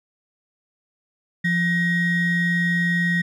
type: ring-modulated tone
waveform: triangle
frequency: 856 Hz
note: A5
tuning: 48 cents flat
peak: -13 dBFS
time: 1.44-3.22 s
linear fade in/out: 10 ms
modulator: 1030 Hz
effects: none